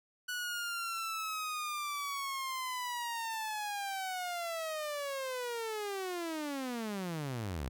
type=linear sweep; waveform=sawtooth; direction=down; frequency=1480 to 58.27 Hz; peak=-32 dBFS; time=0.28-7.69 s; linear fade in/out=10 ms; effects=none